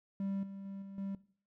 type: tone with level steps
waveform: triangle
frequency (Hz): 196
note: G3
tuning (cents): 0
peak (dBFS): -32 / -42 / -40 / -44 / -35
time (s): 0.2-1.15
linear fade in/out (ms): 2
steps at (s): 0.43 / 0.65 / 0.82 / 0.98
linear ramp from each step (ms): 2
effects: noise-tail reverb RT60 0.5 s tail -19 dB re dry